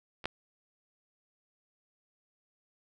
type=clicks; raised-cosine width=0.3 ms; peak=-29 / -14 dBFS; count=2; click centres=0.242 / 0.256 s; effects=none